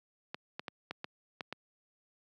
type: clicks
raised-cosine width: 0.3 ms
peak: -22 dBFS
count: 7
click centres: 0.345 / 0.595 / 0.682 / 0.91 / 1.044 / 1.408 / 1.526 s
effects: high-pass 150 Hz 12 dB/octave